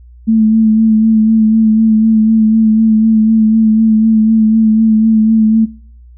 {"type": "tone with vibrato", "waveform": "sine", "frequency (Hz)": 220, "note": "A3", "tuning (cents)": 0, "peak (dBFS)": -6, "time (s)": [0.27, 5.66], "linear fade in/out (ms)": 20, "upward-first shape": "sine", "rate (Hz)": 4, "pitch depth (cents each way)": 29, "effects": ["noise-tail reverb RT60 0.6 s tail -24 dB re dry", "added 60 Hz sine -35 dBFS peak until 6.17 s"]}